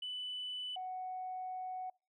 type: tone pair in turn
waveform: sine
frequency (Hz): 2990 / 742.1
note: F#7 / F#5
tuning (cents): +17 / +5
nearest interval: 2 octaves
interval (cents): 2412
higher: first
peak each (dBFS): -38 / -38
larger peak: neither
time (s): 0.02-0.76 / 0.76-1.9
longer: second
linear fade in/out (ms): 5
effects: noise-tail reverb RT60 0.3 s tail -25 dB re dry + tanh soft clip ceiling -34 dBFS